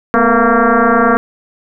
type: tone with frequency modulation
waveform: sine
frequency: 449.4 Hz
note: A4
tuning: 37 cents sharp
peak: -7 dBFS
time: 0.14-1.17 s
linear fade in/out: 0 ms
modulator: 232 Hz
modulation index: 4.8
effects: none